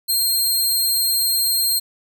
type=tone; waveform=15% pulse; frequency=4196 Hz; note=C8; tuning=4 cents sharp; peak=-10 dBFS; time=0.08-1.8 s; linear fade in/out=20 ms; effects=none